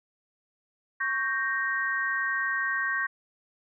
sine chord, G diminished, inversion second, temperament equal, 1108.7 / 1568 / 1864.7 Hz, Db6 / G6 / Bb6, 0 / 0 / 0 cents, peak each -33 / -29 / -29 dBFS, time 1-3.07 s, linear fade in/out 10 ms, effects none

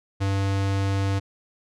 square tone, 98 Hz, G2, in tune, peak -22 dBFS, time 0.2-1.2 s, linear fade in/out 20 ms, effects low-pass 7000 Hz 12 dB/octave

